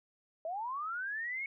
sine linear sweep, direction up, 622.3 to 2217 Hz, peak -35 dBFS, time 0.45-1.46 s, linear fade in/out 2 ms, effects none

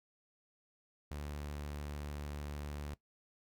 sawtooth tone, 73.2 Hz, D2, 5 cents flat, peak -37 dBFS, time 1.11-2.94 s, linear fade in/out 0 ms, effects noise-tail reverb RT60 0.1 s tail -18 dB re dry

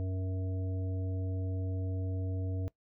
harmonic tone, 93.5 Hz, F#2, 19 cents sharp, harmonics 1 / 3 / 5 / 7, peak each -32 / -42 / -46 / -49 dBFS, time 0-2.68 s, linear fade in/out 0 ms, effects noise-tail reverb RT60 0.1 s tail -20 dB re dry

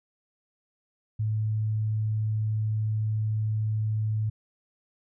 sine tone, 108.3 Hz, A2, 27 cents flat, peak -24 dBFS, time 1.19-4.3 s, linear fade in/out 10 ms, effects none

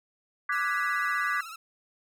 sine chord, G# half-diminished seventh, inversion second, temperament equal, 1174.7 / 1480 / 1661.2 / 1975.5 Hz, D6 / F#6 / G#6 / B6, 0 / 0 / 0 / 0 cents, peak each -30 / -32 / -31 / -32 dBFS, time 0.49-1.41 s, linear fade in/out 5 ms
sawtooth tone with vibrato, 1318.5 Hz, E6, in tune, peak -36 dBFS, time 0.52-1.56 s, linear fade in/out 5 ms, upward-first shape sine, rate 16 Hz, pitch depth 76 cents each way
effects none

